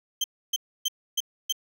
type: tone bursts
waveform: 30% pulse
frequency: 3135 Hz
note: G7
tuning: 1 cent flat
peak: -20 dBFS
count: 5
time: 0.21-1.525 s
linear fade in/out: 5 ms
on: 31 ms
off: 290 ms
effects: none